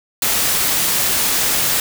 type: noise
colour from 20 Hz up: white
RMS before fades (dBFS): -17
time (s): 0.22-1.8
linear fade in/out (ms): 2
effects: none